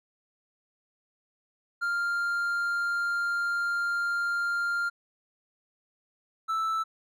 triangle tone pair in turn, 1396.9 / 1318.5 Hz, F6 / E6, 0 / 0 cents, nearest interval minor second, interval 100 cents, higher first, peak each -24 dBFS, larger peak neither, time 1.81-4.9 / 6.48-6.84 s, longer first, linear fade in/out 20 ms, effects none

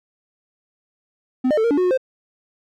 triangle tone with pitch steps, 255.8 / 607 / 441.5 / 466.1 / 287.9 / 365.4 / 362.5 / 521 Hz, C4 / D#5 / A4 / A#4 / D4 / F#4 / F#4 / C5, -39 / -43 / +6 / 0 / -34 / -22 / -35 / -7 cents, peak -13 dBFS, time 1.44-1.976 s, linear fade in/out 10 ms, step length 67 ms, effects none

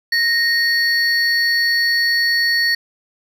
triangle tone pair together, 1864.7 / 4435 Hz, A#6 / C#8, 0 / 0 cents, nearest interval octave + minor third, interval 1500 cents, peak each -14 / -17 dBFS, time 0.12-2.75 s, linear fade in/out 5 ms, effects none

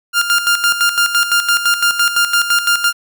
sawtooth tone with tremolo, 1400 Hz, F6, 4 cents sharp, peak -6 dBFS, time 0.13-2.93 s, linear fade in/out 50 ms, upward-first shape square, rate 5.9 Hz, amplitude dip 65%, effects none

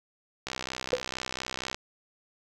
click train, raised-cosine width 0.2 ms, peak -15 dBFS, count 83, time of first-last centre 0.47-1.745 s, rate 64.3 Hz
sine tone with exponential decay, 502 Hz, B4, 28 cents sharp, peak -17 dBFS, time 0.93-1.01 s, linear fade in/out 0 ms, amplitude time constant 17 ms
effects none

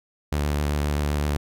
sawtooth tone with vibrato, 73.42 Hz, D2, in tune, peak -18 dBFS, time 0.32-1.37 s, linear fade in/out 5 ms, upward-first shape sine, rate 7.7 Hz, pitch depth 22 cents each way, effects none

